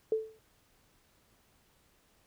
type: tone with exponential decay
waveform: sine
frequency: 439.9 Hz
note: A4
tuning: in tune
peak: -23 dBFS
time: 0.12-0.39 s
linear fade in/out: 2 ms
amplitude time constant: 57 ms
effects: pink hiss -68 dBFS RMS until 2.26 s